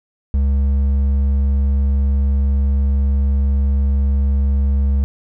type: tone with hard clipping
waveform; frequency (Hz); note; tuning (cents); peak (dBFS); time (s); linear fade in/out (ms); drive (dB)
triangle; 69; C#2; -7; -14; 0.34-5.04; 0; 8
effects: none